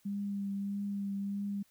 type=tone with vibrato; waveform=sine; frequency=200 Hz; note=G3; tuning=35 cents sharp; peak=-33 dBFS; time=0.05-1.63 s; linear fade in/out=10 ms; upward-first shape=triangle; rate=1.6 Hz; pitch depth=19 cents each way; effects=white hiss -69 dBFS RMS until 1.7 s